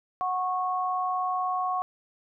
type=tone pair together; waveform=sine; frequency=736.1 / 1100 Hz; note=F#5 / C#6; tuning=-9 / -14 cents; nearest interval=perfect fifth; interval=695 cents; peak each=-28 dBFS; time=0.21-1.82 s; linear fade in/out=0 ms; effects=none